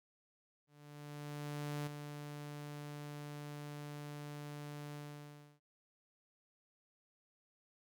sawtooth tone with ADSR envelope, 146.83 Hz, D3, in tune, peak -34 dBFS, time 0.67-5.6 s, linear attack 1200 ms, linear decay 4 ms, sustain -7 dB, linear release 650 ms, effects none

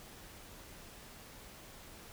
silence, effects pink hiss -53 dBFS RMS until 2.12 s

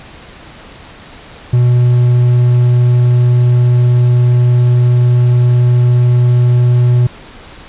triangle tone, 122.4 Hz, B2, 15 cents flat, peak -4 dBFS, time 1.53-7.07 s, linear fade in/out 5 ms, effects pink hiss -35 dBFS RMS until 7.68 s + resampled to 8000 Hz

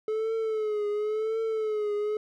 triangle tone with vibrato, 431.1 Hz, A4, 35 cents flat, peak -24 dBFS, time 0.08-2.17 s, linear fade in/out 2 ms, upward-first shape triangle, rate 0.94 Hz, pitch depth 77 cents each way, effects none

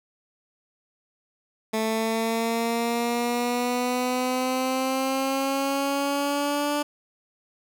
15% pulse exponential sweep, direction up, 219.4 to 293.7 Hz, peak -17 dBFS, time 1.73-6.83 s, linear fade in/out 10 ms, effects none

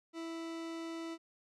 40% pulse tone, 329.6 Hz, E4, in tune, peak -39 dBFS, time 0.13-1.18 s, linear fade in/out 50 ms, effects low-pass 7000 Hz 12 dB/octave

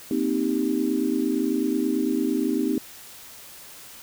sine chord, C minor seventh, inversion third, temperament equal, 233.1 / 261.6 / 311.1 / 392 Hz, Bb3 / C4 / Eb4 / G4, 0 / 0 / 0 / 0 cents, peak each -29 / -25 / -25 / -29 dBFS, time 0.11-2.78 s, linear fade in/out 2 ms, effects white hiss -44 dBFS RMS until 4.02 s

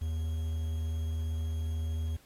triangle tone with quantisation, 79.9 Hz, D#2, 47 cents sharp, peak -28 dBFS, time 0.01-2.17 s, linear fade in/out 10 ms, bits 9, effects pink hiss -62 dBFS RMS until 2.25 s + AAC 48 kbps

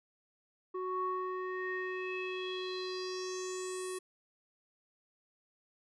square tone with low-pass filter sweep, 370 Hz, F#4, in tune, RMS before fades -38 dBFS, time 0.74-3.99 s, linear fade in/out 10 ms, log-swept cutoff 900 to 10000 Hz, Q 5.4, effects none

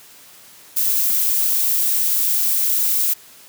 violet noise, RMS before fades -18 dBFS, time 0.76-3.14 s, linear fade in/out 10 ms, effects white hiss -45 dBFS RMS until 3.48 s + high-pass 100 Hz 12 dB/octave

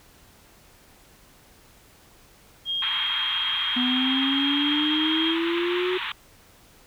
sine tone, 3237 Hz, G#7, 45 cents flat, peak -24 dBFS, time 2.65-5.36 s, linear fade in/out 50 ms
white band-pass noise, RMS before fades -31 dBFS, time 2.82-6.12 s, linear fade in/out 2 ms, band 870 to 3700 Hz, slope 96 dB/octave
triangle exponential sweep, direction up, 246.9 to 370 Hz, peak -21 dBFS, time 3.76-5.98 s, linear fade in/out 10 ms
effects pink hiss -54 dBFS RMS until 6.86 s

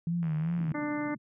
sine tone with vibrato, 163.3 Hz, E3, 16 cents flat, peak -27 dBFS, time 0.07-0.72 s, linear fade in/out 2 ms, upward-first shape sine, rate 2.6 Hz, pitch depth 100 cents each way
click train, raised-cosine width 0.5 ms, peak -33 dBFS, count 39, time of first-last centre 0.23-0.719 s, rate 77.7 Hz
pink band-pass noise, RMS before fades -45 dBFS, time 0.56-1.18 s, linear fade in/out 20 ms, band 120 to 320 Hz, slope 96 dB/octave
harmonic tone, 296.4 Hz, D4, 16 cents sharp, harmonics 1 / 2 / 3 / 4 / 5 / 6 / 7, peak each -31 / -39 / -41 / -42 / -44 / -45 / -42 dBFS, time 0.74-1.15 s, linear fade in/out 10 ms
effects none

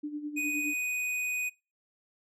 sine tone with tremolo, 296.5 Hz, D4, 17 cents sharp, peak -31 dBFS, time 0.03-0.74 s, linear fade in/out 10 ms, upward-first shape sine, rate 9.6 Hz, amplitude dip 65%
square tone, 2489 Hz, D#7, in tune, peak -30 dBFS, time 0.36-1.5 s, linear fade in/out 20 ms
effects noise-tail reverb RT60 0.3 s tail -24 dB re dry + low-pass 12000 Hz 12 dB/octave

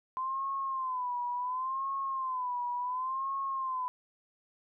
sine tone with vibrato, 1029 Hz, C6, 29 cents flat, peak -31 dBFS, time 0.17-3.88 s, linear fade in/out 0 ms, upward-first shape sine, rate 0.7 Hz, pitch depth 100 cents each way, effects none

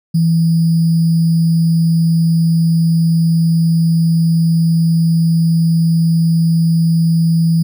sine tone with sample-and-hold, 164.81 Hz, E3, in tune, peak -9 dBFS, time 0.14-7.63 s, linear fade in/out 10 ms, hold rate 4900 Hz, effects none

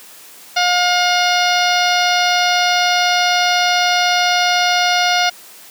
harmonic tone, 714 Hz, F5, 38 cents sharp, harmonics 1 / 2 / 3 / 4 / 5 / 6 / 7 / 8, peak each -16 / -19 / -21 / -22 / -23 / -24 / -24 / -25 dBFS, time 0.56-5.3 s, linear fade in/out 10 ms, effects white hiss -40 dBFS RMS until 5.7 s + high-pass 200 Hz 12 dB/octave

